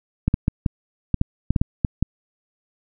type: clicks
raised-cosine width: 5 ms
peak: -5 dBFS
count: 11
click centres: 0.28 / 0.341 / 0.481 / 0.662 / 1.143 / 1.214 / 1.506 / 1.562 / 1.615 / 1.848 / 2.026 s
effects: none